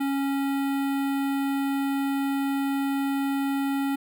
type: tone with notch filter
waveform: square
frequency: 276 Hz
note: C#4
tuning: 7 cents flat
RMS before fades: -26 dBFS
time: 0-3.96 s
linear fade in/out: 10 ms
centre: 5800 Hz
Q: 0.66
effects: none